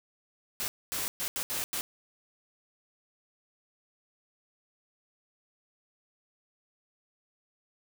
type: noise bursts at uneven times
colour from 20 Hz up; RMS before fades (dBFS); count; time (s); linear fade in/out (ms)
white; -33; 6; 0.6-0.68 / 0.92-1.08 / 1.2-1.28 / 1.36-1.43 / 1.5-1.64 / 1.73-1.81; 0
effects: none